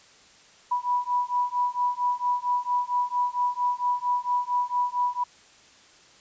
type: beating tone pair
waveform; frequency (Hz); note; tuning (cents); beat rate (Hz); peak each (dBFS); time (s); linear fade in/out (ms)
sine; 980 / 984.4; B5 / B5; -14 / -6; 4.4; -26; 0.71-5.24; 10
effects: white hiss -54 dBFS RMS until 6.2 s + resampled to 16000 Hz